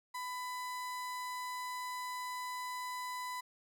35% pulse tone, 999 Hz, B5, 20 cents sharp, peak -37 dBFS, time 0.14-3.41 s, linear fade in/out 10 ms, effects none

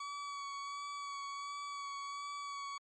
40% pulse tone with vibrato, 1134 Hz, C#6, 39 cents sharp, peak -40 dBFS, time 0-2.78 s, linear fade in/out 5 ms, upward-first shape sine, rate 1.4 Hz, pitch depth 18 cents each way, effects MP3 32 kbps

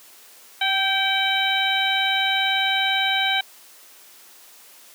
harmonic tone with a mistuned harmonic, 770 Hz, G5, 31 cents flat, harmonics 1 / 2 / 3 / 4 / 5, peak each -25 / -25 / -25 / -25 / -25 dBFS, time 0.61-3.41 s, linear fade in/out 5 ms, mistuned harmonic 2, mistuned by +34 cents, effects white hiss -48 dBFS RMS until 4.94 s + high-pass 300 Hz 12 dB/octave

